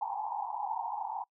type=band-pass noise; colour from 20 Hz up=white; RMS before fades=-36 dBFS; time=0.01-1.24 s; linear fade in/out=5 ms; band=780 to 940 Hz; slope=96 dB/octave; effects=noise-tail reverb RT60 0.1 s tail -24 dB re dry